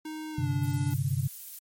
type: tone with pitch glide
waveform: square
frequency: 311.1 to 290.3 Hz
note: D#4 to D4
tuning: 0 to -20 cents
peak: -36 dBFS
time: 0.05-0.94 s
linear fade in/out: 5 ms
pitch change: -120 cents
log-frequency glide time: 0.32-0.49 s
type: chord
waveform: sine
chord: G suspended fourth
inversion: none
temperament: equal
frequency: 98 / 130.81 / 146.83 Hz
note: G2 / C3 / D3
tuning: 0 / 0 / 0 cents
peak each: -32 / -28 / -31 dBFS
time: 0.38-1.28 s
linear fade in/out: 5 ms
type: noise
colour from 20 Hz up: violet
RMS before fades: -41 dBFS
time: 0.63-1.59 s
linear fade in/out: 5 ms
effects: MP3 64 kbps